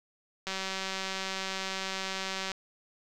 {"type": "click train", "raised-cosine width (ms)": 0.2, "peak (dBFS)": -17, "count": 392, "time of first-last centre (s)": [0.47, 2.517], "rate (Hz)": 191, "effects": []}